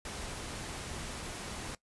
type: noise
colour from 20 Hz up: pink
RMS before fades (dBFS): -41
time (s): 0.05-1.75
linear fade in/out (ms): 2
effects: noise-tail reverb RT60 0.1 s tail -19 dB re dry + resampled to 24000 Hz